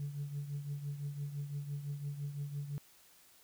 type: tone with tremolo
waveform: sine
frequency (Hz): 143.4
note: D3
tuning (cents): -41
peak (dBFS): -33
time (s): 0-2.78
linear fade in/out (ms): 0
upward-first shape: triangle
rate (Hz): 5.9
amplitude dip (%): 75
effects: tanh soft clip ceiling -33 dBFS + white hiss -63 dBFS RMS until 3.43 s